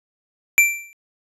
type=tone with exponential decay; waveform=square; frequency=2349 Hz; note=D7; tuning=in tune; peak=-8 dBFS; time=0.58-0.93 s; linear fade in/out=0 ms; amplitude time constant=75 ms; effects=resampled to 32000 Hz